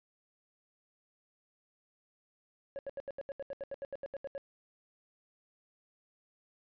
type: tone bursts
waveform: sine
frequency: 554.4 Hz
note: C#5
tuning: in tune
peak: -34 dBFS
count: 16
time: 2.76-4.379 s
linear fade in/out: 0 ms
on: 29 ms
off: 77 ms
effects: tanh soft clip ceiling -36 dBFS + resampled to 11025 Hz